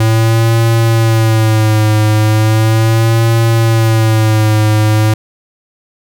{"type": "tone with vibrato", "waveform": "square", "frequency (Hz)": 110.9, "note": "A2", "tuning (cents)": 14, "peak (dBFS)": -8, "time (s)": [0, 5.14], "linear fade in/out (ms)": 5, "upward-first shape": "sine", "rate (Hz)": 0.37, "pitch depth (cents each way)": 56, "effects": []}